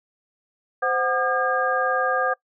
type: tone cluster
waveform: sine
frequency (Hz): 518 / 740 / 1211 / 1618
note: C5 / F#5 / D#6 / G#6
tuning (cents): -17 / 0 / -47 / -46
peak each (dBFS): -25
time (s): 0.82-2.34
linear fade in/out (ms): 10
effects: noise-tail reverb RT60 0.1 s tail -22 dB re dry